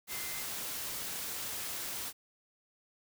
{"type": "tone in noise", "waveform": "sine", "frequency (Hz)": 2077, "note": "C7", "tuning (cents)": -13, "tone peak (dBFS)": -46, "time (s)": [0.08, 0.46], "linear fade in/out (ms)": 50, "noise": "white", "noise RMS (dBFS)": -39, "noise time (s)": [0.07, 2.13], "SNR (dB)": -10, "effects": []}